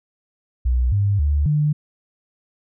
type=tone with pitch steps; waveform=sine; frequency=61.8 / 100.8 / 72.9 / 149.4 Hz; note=B1 / G2 / D2 / D3; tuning=+2 / +49 / -12 / +30 cents; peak=-15 dBFS; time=0.65-1.73 s; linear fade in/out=10 ms; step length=270 ms; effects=none